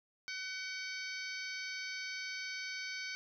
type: harmonic tone with a mistuned harmonic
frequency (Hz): 754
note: F#5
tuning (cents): +32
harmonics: 2 / 3 / 4 / 5 / 6 / 7 / 8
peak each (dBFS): -45 / -43 / -53 / -54 / -46 / -51 / -52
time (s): 0.28-3.15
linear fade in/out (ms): 0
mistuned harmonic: 4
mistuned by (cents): +57
effects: 12-bit